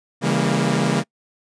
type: chord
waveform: sawtooth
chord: C# diminished seventh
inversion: none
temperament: equal with one note detuned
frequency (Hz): 138.59 / 164.81 / 201 / 233.1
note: C#3 / E3 / G3 / Bb3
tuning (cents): 0 / 0 / +44 / 0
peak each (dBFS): -19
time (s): 0.21-1.04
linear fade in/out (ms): 50
effects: noise-tail reverb RT60 0.1 s tail -25 dB re dry + resampled to 22050 Hz